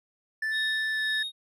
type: tone with pitch glide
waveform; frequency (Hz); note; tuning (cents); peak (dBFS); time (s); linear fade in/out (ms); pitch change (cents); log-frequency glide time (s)
triangle; 1759 to 1747.9; A6 to A6; -1 to -12; -25; 0.42-1.23; 5; -11; 0.91-0.99
type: tone with tremolo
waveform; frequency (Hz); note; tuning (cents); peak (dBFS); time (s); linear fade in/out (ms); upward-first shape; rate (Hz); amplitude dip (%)
triangle; 3729; A#7; 0; -28; 0.51-1.32; 50; sine; 1.9; 60
effects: resampled to 32000 Hz